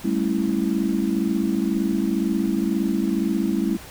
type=chord; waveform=sine; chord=A dominant seventh; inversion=third; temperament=just; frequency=198 / 220 / 275 / 330 Hz; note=G3 / A3 / C#4 / E4; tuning=+18 / 0 / -14 / +2 cents; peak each=-24 / -25 / -26 / -25 dBFS; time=0.04-3.77 s; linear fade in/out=10 ms; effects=pink hiss -41 dBFS RMS until 3.9 s